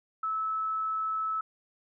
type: tone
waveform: sine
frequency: 1303 Hz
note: E6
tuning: 20 cents flat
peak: -28 dBFS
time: 0.23-1.41 s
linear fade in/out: 5 ms
effects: none